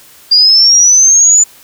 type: linear sweep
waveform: sine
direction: up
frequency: 4777 to 7040 Hz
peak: -3 dBFS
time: 0.31-1.44 s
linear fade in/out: 10 ms
effects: white hiss -40 dBFS RMS until 1.63 s